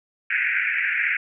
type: band-pass noise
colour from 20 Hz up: white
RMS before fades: -23 dBFS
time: 0.3-1.17 s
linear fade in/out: 5 ms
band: 1500 to 2500 Hz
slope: 96 dB/octave
effects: none